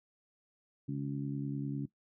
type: harmonic tone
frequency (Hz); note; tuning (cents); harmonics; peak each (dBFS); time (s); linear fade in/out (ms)
70; C#2; +18; 2 / 3 / 4 / 5; -36 / -42 / -38 / -50; 0.88-1.86; 10
effects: noise-tail reverb RT60 0.1 s tail -17 dB re dry